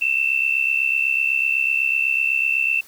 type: tone pair together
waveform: sine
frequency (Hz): 2632 / 2700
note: E7 / E7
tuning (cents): -3 / +41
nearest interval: unison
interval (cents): 44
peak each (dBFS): -20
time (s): 0.01-2.81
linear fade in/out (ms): 10
effects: white hiss -48 dBFS RMS until 2.87 s